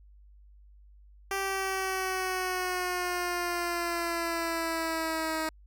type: exponential sweep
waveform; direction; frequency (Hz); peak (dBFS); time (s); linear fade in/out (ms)
10% pulse; down; 391.3 to 315.9; -21; 1.31-5.49; 2
effects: added 50 Hz sine -52 dBFS peak until 5.66 s